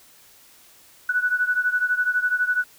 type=beating tone pair; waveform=sine; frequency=1477 / 1489 Hz; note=F#6 / F#6; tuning=-3 / +11 cents; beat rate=12 Hz; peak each=-21 / -24 dBFS; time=1.09-2.64 s; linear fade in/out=5 ms; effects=white hiss -52 dBFS RMS until 2.78 s